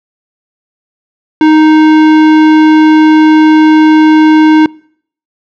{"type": "tone with tanh clipping", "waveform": "sine", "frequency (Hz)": 311.1, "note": "D#4", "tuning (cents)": 0, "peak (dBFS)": -4, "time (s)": [1.41, 4.66], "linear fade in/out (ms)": 2, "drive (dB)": 17, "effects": ["noise-tail reverb RT60 0.6 s tail -25 dB re dry"]}